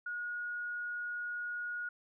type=tone; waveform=sine; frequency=1445 Hz; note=F#6; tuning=41 cents flat; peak=-36 dBFS; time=0.06-1.89 s; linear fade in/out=5 ms; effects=none